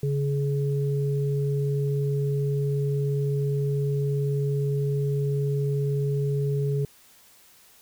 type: tone pair together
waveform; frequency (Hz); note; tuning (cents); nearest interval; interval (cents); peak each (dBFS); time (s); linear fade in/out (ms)
sine; 140.77 / 421.5; C#3 / G#4; +27 / +26; octave + perfect fifth; 1899; -23 / -29; 0.03-6.85; 2
effects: white hiss -55 dBFS RMS until 7.81 s